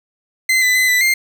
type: tone with pitch steps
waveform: 40% pulse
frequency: 2059 / 2001 / 2025 / 1990 / 2106 Hz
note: C7 / B6 / B6 / B6 / C7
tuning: -28 / +22 / +43 / +13 / +11 cents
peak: -11 dBFS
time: 0.49-1.14 s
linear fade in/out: 5 ms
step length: 130 ms
effects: 8-bit